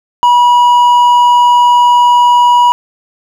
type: tone with hard clipping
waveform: triangle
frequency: 970 Hz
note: B5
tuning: 31 cents flat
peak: -5 dBFS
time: 0.23-2.72 s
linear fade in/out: 0 ms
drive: 7 dB
effects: none